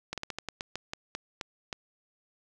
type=slowing click train; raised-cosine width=0.2 ms; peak=-17 dBFS; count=12; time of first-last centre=0.13-1.728 s; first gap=47 ms; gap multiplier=1.21; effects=none